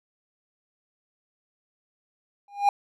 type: tone with exponential growth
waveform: triangle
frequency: 810 Hz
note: G#5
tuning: 43 cents flat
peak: -11 dBFS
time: 2.48-2.69 s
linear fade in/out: 2 ms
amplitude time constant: 44 ms
effects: none